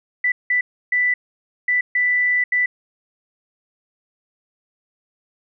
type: tone bursts at uneven times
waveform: sine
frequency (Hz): 1981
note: B6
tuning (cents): +5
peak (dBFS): -15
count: 6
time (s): 0.24-0.32 / 0.5-0.61 / 0.92-1.14 / 1.68-1.81 / 1.95-2.44 / 2.52-2.66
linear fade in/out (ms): 5
effects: none